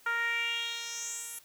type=tone with band-pass filter sweep; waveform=10% pulse; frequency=466.2 Hz; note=A#4; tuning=in tune; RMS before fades=-34 dBFS; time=0.06-1.39 s; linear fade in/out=5 ms; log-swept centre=1400 to 11000 Hz; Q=3.5; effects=white hiss -59 dBFS RMS until 1.44 s

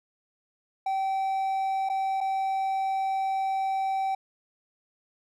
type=tone with dropouts; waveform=triangle; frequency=772 Hz; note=G5; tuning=27 cents flat; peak=-23 dBFS; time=0.86-4.15 s; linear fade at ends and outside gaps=5 ms; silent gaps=1.89-1.897 / 2.206-2.21 s; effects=none

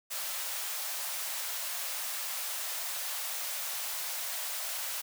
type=high-pass noise; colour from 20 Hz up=white; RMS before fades=-36 dBFS; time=0.1-5.02 s; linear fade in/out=20 ms; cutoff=540 Hz; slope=48 dB/octave; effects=none

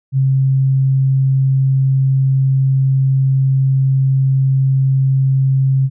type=tone; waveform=sine; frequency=134 Hz; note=C3; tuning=42 cents sharp; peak=-10 dBFS; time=0.12-5.9 s; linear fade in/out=50 ms; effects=none

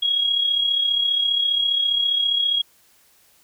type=tone with amplitude modulation; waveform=sine; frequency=3301 Hz; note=G#7; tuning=11 cents flat; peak=-15 dBFS; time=0.02-2.62 s; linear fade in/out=10 ms; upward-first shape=sine; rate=34.9 Hz; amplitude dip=55%; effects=white hiss -57 dBFS RMS until 3.43 s

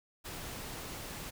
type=noise; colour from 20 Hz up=pink; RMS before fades=-43 dBFS; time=0.24-1.31 s; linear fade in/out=20 ms; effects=none

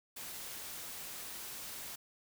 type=noise; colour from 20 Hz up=white; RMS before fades=-45 dBFS; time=0.16-1.96 s; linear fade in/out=10 ms; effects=none

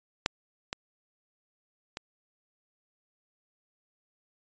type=clicks; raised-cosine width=0.2 ms; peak=-7 / -15 / -19 dBFS; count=3; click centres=0.261 / 0.729 / 1.971 s; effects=resampled to 16000 Hz

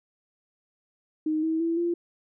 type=tone with pitch steps; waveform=sine; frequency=310.8 / 321.4 / 332.3 / 343.7 Hz; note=D#4 / E4 / E4 / F4; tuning=-2 / -44 / +14 / -28 cents; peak=-23 dBFS; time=1.26-1.94 s; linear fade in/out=5 ms; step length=170 ms; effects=none

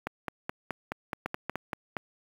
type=two click trains; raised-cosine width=0.5 ms; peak=-16 / -16 dBFS; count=8 / 4; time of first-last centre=0.07-1.556 / 1.26-1.968 s; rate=4.71 / 4.24 Hz; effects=high-pass 80 Hz 12 dB/octave + 7-bit

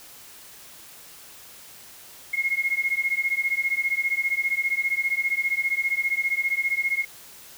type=beating tone pair; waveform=sine; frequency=2150 / 2165 Hz; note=C7 / C#7; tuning=+47 / -41 cents; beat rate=15 Hz; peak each=-25 dBFS; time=2.33-7.05 s; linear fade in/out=10 ms; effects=white hiss -46 dBFS RMS until 7.57 s

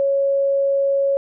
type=tone; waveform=sine; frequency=553 Hz; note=C#5; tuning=4 cents flat; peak=-15 dBFS; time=0-1.17 s; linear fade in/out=0 ms; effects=none

